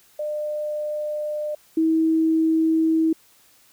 sine tone pair in turn, 601 / 321.5 Hz, D5 / E4, +40 / -43 cents, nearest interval major seventh, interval 1083 cents, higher first, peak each -24 / -16 dBFS, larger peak second, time 0.19-1.55 / 1.77-3.13 s, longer neither, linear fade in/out 5 ms, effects white hiss -56 dBFS RMS until 3.72 s

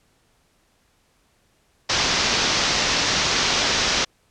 white low-pass noise, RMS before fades -21 dBFS, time 1.89-4.05 s, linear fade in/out 10 ms, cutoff 6200 Hz, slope 48 dB/octave, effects pink hiss -63 dBFS RMS until 4.3 s + low-pass 11000 Hz 12 dB/octave

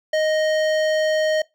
sine tone with hard clipping, 622.3 Hz, D#5, in tune, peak -19 dBFS, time 0.13-1.42 s, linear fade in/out 5 ms, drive 15 dB, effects noise-tail reverb RT60 0.2 s tail -22 dB re dry

